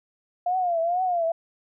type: tone with vibrato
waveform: sine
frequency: 701 Hz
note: F5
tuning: 6 cents sharp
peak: -21 dBFS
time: 0.46-1.32 s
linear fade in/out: 5 ms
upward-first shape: triangle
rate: 2.2 Hz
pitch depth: 130 cents each way
effects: none